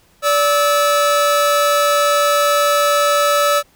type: tone pair together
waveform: 45% pulse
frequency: 580 / 1302.1 Hz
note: D5 / E6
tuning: -22 / -22 cents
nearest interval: octave + major second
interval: 1400 cents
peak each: -15 dBFS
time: 0.22-3.63 s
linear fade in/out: 50 ms
effects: pink hiss -54 dBFS RMS until 3.75 s